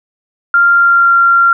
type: tone with pitch glide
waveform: sine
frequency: 1392 to 1380 Hz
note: F6 to F6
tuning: -6 to -21 cents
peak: -5 dBFS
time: 0.54-1.53 s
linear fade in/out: 2 ms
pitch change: -15 cents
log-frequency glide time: 0.71-1.14 s
effects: none